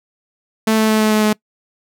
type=tone with pitch steps; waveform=sawtooth; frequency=220 / 218.6 / 217.2 / 215.8 / 214.5 / 213.1 Hz; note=A3 / A3 / A3 / A3 / A3 / G#3; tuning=0 / -11 / -22 / -33 / -44 / +45 cents; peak=-8 dBFS; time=0.67-1.33 s; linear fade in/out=5 ms; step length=110 ms; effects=noise-tail reverb RT60 0.1 s tail -24 dB re dry